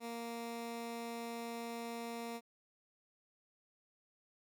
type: tone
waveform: 15% pulse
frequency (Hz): 233.1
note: A#3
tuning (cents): 0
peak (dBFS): -35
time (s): 0-2.41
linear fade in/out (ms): 50
effects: none